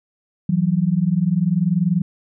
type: tone pair together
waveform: sine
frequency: 165.26 / 185.5 Hz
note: E3 / F#3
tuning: +5 / +5 cents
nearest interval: major second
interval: 200 cents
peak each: -18 dBFS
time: 0.49-2.02 s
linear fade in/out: 5 ms
effects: none